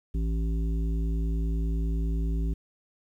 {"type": "harmonic tone", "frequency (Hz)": 55, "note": "A1", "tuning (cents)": 0, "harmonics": [1, 3, 5, 7], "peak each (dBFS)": [-25, -34, -39, -44], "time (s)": [0.14, 2.54], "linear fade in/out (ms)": 10, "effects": ["10-bit"]}